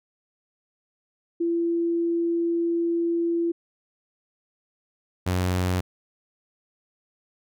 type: tone pair in turn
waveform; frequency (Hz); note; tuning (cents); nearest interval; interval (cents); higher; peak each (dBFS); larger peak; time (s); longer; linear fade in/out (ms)
sine / sawtooth; 338.3 / 91.12; E4 / F#2; +45 / -26; octave + major seventh; 2271; first; -21 / -18; second; 1.4-3.52 / 5.26-5.81; first; 10
effects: none